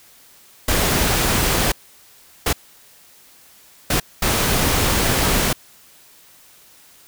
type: noise bursts at uneven times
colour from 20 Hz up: pink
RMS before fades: -18 dBFS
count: 4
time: 0.68-1.72 / 2.46-2.53 / 3.9-4 / 4.22-5.53 s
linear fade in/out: 5 ms
effects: white hiss -49 dBFS RMS until 7.07 s